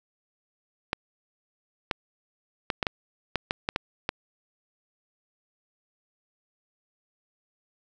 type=clicks; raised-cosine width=0.3 ms; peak=-9 dBFS; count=10; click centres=0.931 / 1.912 / 2.702 / 2.828 / 2.868 / 3.357 / 3.509 / 3.689 / 3.761 / 4.091 s; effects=none